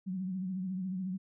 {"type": "tone with vibrato", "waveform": "sine", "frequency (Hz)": 186.5, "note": "F#3", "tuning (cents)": 14, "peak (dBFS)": -33, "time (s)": [0.06, 1.18], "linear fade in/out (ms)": 20, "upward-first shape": "triangle", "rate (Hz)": 14, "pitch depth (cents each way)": 79, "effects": []}